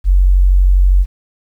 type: tone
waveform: sine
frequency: 46.25 Hz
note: F#1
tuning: in tune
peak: -6 dBFS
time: 0.04-1.06 s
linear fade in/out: 50 ms
effects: 8-bit